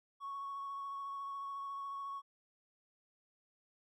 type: tone with vibrato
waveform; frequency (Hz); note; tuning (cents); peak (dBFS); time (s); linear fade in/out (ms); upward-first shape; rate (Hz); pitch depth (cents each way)
triangle; 1108.7; C#6; 0; -37; 0.2-2.22; 50; triangle; 14; 17
effects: tanh soft clip ceiling -37 dBFS